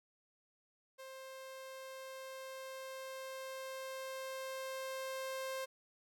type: tone with level ramp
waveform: sawtooth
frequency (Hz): 528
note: C5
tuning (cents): +16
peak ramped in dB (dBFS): -45 to -35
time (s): 0.98-5.66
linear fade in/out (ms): 20
effects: none